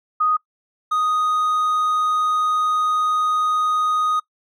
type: tone pair in turn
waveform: sine / triangle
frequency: 1244.5 / 1244.5 Hz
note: D#6 / D#6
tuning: 0 / 0 cents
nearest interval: unison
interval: 0 cents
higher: neither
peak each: -15 dBFS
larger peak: neither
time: 0.2-0.37 / 0.91-4.2 s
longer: second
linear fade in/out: 10 ms
effects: noise-tail reverb RT60 0.1 s tail -22 dB re dry